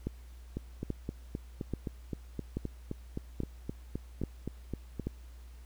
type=two click trains; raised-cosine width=3 ms; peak=-22 / -20 dBFS; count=18 / 7; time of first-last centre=0.57-4.997 / 0.07-5.07 s; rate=3.84 / 1.2 Hz; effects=added 60 Hz sine -47 dBFS peak until 5.65 s + pink hiss -63 dBFS RMS until 5.65 s